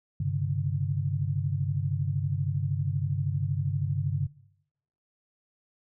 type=chord; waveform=sine; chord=G suspended fourth; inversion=none; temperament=equal with one note detuned; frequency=98 / 134.18 / 146.83 Hz; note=G2 / C3 / D3; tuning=0 / +44 / 0 cents; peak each=-30 dBFS; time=0.2-4.27 s; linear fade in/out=5 ms; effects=noise-tail reverb RT60 0.8 s tail -21 dB re dry